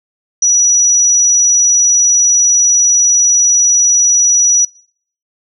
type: tone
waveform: sine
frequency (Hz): 5860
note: F#8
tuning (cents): -18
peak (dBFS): -7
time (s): 0.42-4.65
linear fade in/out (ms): 5
effects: noise-tail reverb RT60 0.6 s tail -25 dB re dry